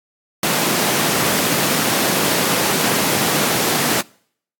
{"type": "high-pass noise", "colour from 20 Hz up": "pink", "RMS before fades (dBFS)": -18, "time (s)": [0.43, 4.01], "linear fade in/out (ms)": 2, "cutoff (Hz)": 150, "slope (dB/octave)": 24, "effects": ["noise-tail reverb RT60 0.6 s tail -25 dB re dry", "AAC 64 kbps"]}